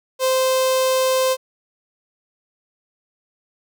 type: tone with notch filter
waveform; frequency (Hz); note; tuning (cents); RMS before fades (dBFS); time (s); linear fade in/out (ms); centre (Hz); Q
sawtooth; 520; C5; -11; -18; 0.19-1.37; 50; 1800; 1.3
effects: none